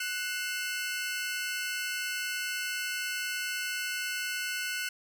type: tone cluster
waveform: sawtooth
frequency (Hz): 1486 / 2124 / 2665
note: F#6 / C7 / E7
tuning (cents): +7 / +25 / +18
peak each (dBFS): -30 / -36 / -35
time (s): 0-4.89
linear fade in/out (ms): 5
effects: none